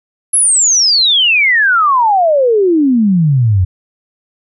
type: exponential sweep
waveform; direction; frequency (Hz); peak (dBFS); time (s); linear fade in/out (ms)
sine; down; 11210 to 87.31; -7; 0.33-3.65; 10
effects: none